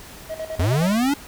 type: tone with tremolo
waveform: triangle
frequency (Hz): 636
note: D#5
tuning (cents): +38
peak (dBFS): -24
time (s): 0.29-0.95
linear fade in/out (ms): 20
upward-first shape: square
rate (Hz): 9.5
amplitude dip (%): 75
type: linear sweep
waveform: square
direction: up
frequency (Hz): 76.7 to 293.7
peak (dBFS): -18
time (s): 0.59-1.14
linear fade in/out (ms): 5
effects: pink hiss -41 dBFS RMS until 1.27 s